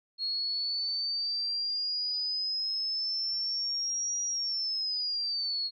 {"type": "exponential two-way sweep", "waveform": "sine", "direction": "up then down", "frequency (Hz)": [4291, 5750, 4291], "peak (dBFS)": -29, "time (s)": [0.18, 5.71], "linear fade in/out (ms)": 50, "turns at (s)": 4.23, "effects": []}